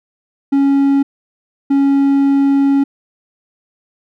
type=tone pair in turn; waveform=triangle; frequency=277.2 / 277.2 Hz; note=C#4 / C#4; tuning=0 / 0 cents; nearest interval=unison; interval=0 cents; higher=neither; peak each=-7 dBFS; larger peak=neither; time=0.52-1.03 / 1.7-2.84 s; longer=second; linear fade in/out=10 ms; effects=none